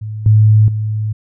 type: tone with level steps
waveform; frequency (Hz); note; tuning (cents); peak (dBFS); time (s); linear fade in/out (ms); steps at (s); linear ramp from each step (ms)
sine; 107.5; A2; -40; -21 / -5 / -15; 0.01-1.13; 10; 0.26 / 0.68; 2
effects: none